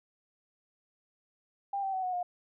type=tone with pitch steps; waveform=sine; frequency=796 / 774.7 / 753.9 / 733.7 / 714.1 Hz; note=G5 / G5 / F#5 / F#5 / F5; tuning=+26 / -21 / +32 / -15 / +38 cents; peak=-30 dBFS; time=1.73-2.23 s; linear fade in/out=5 ms; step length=100 ms; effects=none